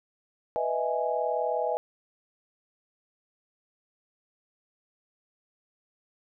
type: chord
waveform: sine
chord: E major seventh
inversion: second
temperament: equal with one note detuned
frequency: 493.9 / 619.7 / 659.3 / 830.6 Hz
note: B4 / D#5 / E5 / G#5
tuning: 0 / -7 / 0 / 0 cents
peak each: -31 dBFS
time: 0.56-1.77 s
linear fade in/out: 0 ms
effects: none